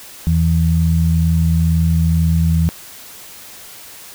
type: tone pair together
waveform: sine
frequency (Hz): 82.15 / 164.3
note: E2 / E3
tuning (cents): -5 / -5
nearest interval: octave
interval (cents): 1200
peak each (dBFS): -14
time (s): 0.27-2.69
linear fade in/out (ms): 0
effects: white hiss -37 dBFS RMS until 4.14 s

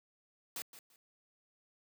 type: noise with echo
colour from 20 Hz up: white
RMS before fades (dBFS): -41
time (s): 0.56-0.62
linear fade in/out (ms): 2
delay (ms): 170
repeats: 2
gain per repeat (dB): -13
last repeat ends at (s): 0.96
effects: high-pass 150 Hz 12 dB/octave

